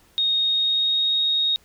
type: tone with pitch glide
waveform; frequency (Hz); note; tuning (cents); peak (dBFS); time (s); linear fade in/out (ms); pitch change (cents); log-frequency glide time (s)
sine; 3722 to 3750; A#7 to A#7; -3 to +10; -18; 0.18-1.56; 0; +13; 0.38-1.29
effects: pink hiss -57 dBFS RMS until 1.64 s